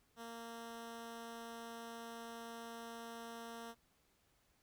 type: tone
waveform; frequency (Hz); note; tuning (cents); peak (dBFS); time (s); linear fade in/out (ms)
10% pulse; 231; A#3; -16; -39; 0.16-3.75; 50
effects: pink hiss -75 dBFS RMS until 4.62 s